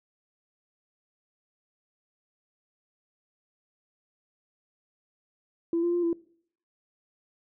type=tone with pitch steps; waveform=sine; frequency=336.1 / 345.7 / 348.9 / 336.8 Hz; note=E4 / F4 / F4 / E4; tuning=+34 / -18 / -2 / +37 cents; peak=-22 dBFS; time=5.73-6.13 s; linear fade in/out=2 ms; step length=100 ms; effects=noise-tail reverb RT60 0.6 s tail -22 dB re dry + tanh soft clip ceiling -19 dBFS